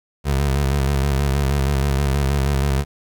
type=tone with vibrato; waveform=25% pulse; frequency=69.3 Hz; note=C#2; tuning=in tune; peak=-13 dBFS; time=0.24-2.85 s; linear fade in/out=50 ms; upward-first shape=square; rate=6.3 Hz; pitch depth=55 cents each way; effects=8-bit